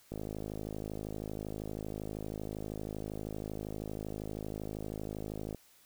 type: click train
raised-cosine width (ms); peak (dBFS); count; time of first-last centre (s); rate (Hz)
2; -26; 287; 0.12-5.547; 52.7
effects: white hiss -63 dBFS RMS until 5.85 s